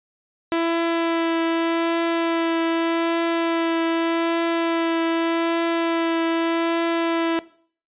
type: tone with vibrato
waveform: sawtooth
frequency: 332.5 Hz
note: E4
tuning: 15 cents sharp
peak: -15 dBFS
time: 0.52-7.39 s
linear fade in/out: 0 ms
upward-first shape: triangle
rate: 0.83 Hz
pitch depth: 13 cents each way
effects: noise-tail reverb RT60 0.5 s tail -19 dB re dry + resampled to 8000 Hz